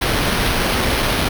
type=noise with sample-and-hold; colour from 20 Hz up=pink; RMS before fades=-18 dBFS; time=0.01-1.29 s; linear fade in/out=10 ms; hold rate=7350 Hz; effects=none